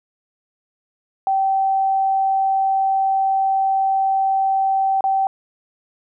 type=tone with dropouts; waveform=sine; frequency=774 Hz; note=G5; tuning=22 cents flat; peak=-15 dBFS; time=1.27-5.27 s; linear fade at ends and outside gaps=1 ms; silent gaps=5.008-5.04 s; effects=none